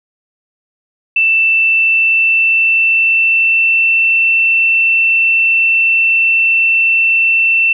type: tone with pitch glide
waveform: sine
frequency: 2664 to 2683 Hz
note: E7 to E7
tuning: +18 to +30 cents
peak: -8 dBFS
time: 1.16-7.73 s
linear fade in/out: 5 ms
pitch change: +12 cents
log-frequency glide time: 1.47-4.19 s
effects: none